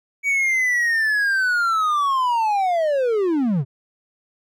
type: linear sweep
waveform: triangle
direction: down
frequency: 2275 to 120 Hz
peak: -15 dBFS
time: 0.23-3.65 s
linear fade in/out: 50 ms
effects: none